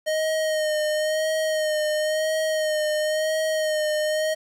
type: tone with vibrato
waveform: square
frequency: 620 Hz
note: D#5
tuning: 6 cents flat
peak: -22 dBFS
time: 0.06-4.35 s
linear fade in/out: 20 ms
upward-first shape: sine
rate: 0.97 Hz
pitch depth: 30 cents each way
effects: low-pass 12000 Hz 12 dB/octave + 9-bit